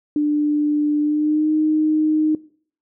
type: tone with pitch glide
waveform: sine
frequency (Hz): 297 to 309.1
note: D4 to D#4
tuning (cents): +20 to -11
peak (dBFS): -15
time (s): 0.16-2.35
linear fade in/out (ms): 2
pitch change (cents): +69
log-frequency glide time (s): 1.01-1.52
effects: noise-tail reverb RT60 0.5 s tail -20 dB re dry